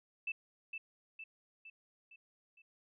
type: tone with echo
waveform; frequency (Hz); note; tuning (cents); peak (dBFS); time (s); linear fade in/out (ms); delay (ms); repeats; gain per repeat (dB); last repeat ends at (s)
sine; 2643; E7; +4; -35; 0.27-0.32; 5; 460; 5; -5; 2.62
effects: none